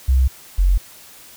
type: tone pair in turn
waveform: sine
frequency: 64.9 / 45.68 Hz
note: C2 / F#1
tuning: -13 / -21 cents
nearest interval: tritone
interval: 608 cents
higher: first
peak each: -11 dBFS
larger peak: neither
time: 0.08-0.28 / 0.58-0.78 s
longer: neither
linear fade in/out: 10 ms
effects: white hiss -43 dBFS RMS until 1.36 s